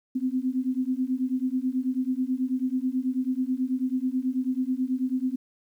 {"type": "beating tone pair", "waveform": "sine", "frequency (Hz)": [252.7, 261.9], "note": ["B3", "C4"], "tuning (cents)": [40, 2], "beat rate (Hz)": 9.2, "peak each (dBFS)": [-27, -27], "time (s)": [0.15, 5.36], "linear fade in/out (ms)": 10, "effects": ["10-bit"]}